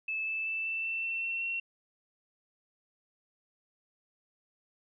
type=tone with pitch steps; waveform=sine; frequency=2616 / 2631 / 2646 / 2662 / 2677 / 2693 / 2708 / 2724 Hz; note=E7 / E7 / E7 / E7 / E7 / E7 / E7 / F7; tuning=-14 / -4 / +6 / +16 / +26 / +36 / +46 / -44 cents; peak=-31 dBFS; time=0.08-1.6 s; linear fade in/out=5 ms; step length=190 ms; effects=none